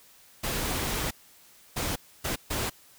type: noise bursts at uneven times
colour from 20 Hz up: pink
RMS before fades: -30 dBFS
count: 4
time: 0.43-1.11 / 1.76-1.96 / 2.24-2.36 / 2.5-2.7 s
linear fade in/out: 10 ms
effects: white hiss -56 dBFS RMS until 2.98 s